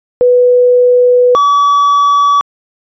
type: tone pair in turn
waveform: sine / triangle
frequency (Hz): 493.8 / 1143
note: B4 / D6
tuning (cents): 0 / -47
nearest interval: octave + minor third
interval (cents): 1453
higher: second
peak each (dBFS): -4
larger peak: neither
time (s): 0.21-1.35 / 1.35-2.41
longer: first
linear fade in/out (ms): 0
effects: resampled to 16000 Hz